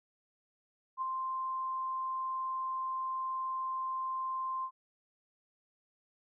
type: tone with ADSR envelope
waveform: sine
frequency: 1046.5 Hz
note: C6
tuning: in tune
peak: -30 dBFS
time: 0.97-4.71 s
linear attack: 48 ms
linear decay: 11 ms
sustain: -3 dB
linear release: 71 ms
effects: none